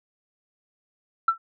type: tone with exponential decay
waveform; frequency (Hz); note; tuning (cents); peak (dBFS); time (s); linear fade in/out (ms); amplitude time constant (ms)
sine; 1340; E6; +28; -12; 1.28-1.38; 5; 21
effects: tanh soft clip ceiling -9 dBFS